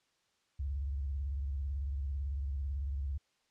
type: tone with vibrato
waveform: sine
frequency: 69.2 Hz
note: C#2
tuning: 2 cents flat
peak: -33 dBFS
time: 0.59-3.18 s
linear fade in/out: 10 ms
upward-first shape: square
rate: 18 Hz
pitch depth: 120 cents each way
effects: white hiss -75 dBFS RMS until 3.5 s + low-pass 6000 Hz 12 dB/octave